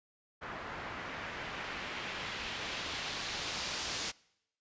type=noise with low-pass filter sweep; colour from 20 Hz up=white; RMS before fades=-40 dBFS; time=0.41-4.12 s; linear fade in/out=20 ms; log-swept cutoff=1400 to 5700 Hz; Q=1.1; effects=noise-tail reverb RT60 0.8 s tail -24 dB re dry + resampled to 16000 Hz